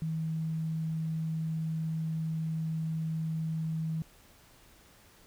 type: tone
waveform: sine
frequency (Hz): 160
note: D#3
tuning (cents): +49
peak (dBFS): -30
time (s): 0.02-4.02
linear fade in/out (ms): 0
effects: pink hiss -59 dBFS RMS until 5.26 s